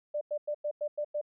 sine tone bursts, 593 Hz, D5, 17 cents sharp, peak -29 dBFS, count 7, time 0.14-1.214 s, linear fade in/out 10 ms, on 72 ms, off 95 ms, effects none

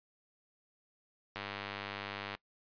click train, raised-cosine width 0.3 ms, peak -23 dBFS, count 100, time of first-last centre 1.36-2.35 s, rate 100 Hz, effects noise-tail reverb RT60 0.1 s tail -22 dB re dry + resampled to 11025 Hz

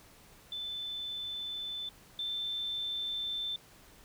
sine tone pair in turn, 3520 / 3547 Hz, A7 / A7, 0 / +13 cents, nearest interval unison, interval 13 cents, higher second, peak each -36 / -33 dBFS, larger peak second, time 0.52-1.89 / 2.19-3.56 s, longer neither, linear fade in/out 2 ms, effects pink hiss -58 dBFS RMS until 4.04 s

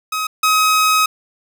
sawtooth tone pair in turn, 1268 / 1268 Hz, D#6 / D#6, +32 / +32 cents, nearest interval unison, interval 0 cents, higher neither, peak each -15 / -8 dBFS, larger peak second, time 0.12-0.27 / 0.43-1.06 s, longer second, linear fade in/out 5 ms, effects none

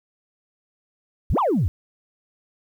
sine exponential two-way sweep, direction up then down, 41.2 to 1244.5 to 72.8 Hz, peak -16 dBFS, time 1.3-1.68 s, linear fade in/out 0 ms, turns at 1.39 s, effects tanh soft clip ceiling -14 dBFS + 9-bit

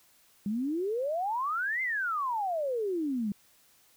sine exponential two-way sweep, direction up then down, 196 to 2116 to 196 Hz, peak -28 dBFS, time 0.46-3.32 s, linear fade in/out 2 ms, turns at 1.82 s, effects white hiss -63 dBFS RMS until 3.96 s

